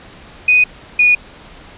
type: tone pair in turn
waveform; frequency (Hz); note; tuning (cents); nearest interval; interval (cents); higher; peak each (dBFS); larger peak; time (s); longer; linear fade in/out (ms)
sine; 2489 / 2458; D#7 / D#7; 0 / -22; unison; 22; first; -7; neither; 0.48-0.64 / 0.99-1.15; neither; 5
effects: pink hiss -39 dBFS RMS until 1.77 s + resampled to 8000 Hz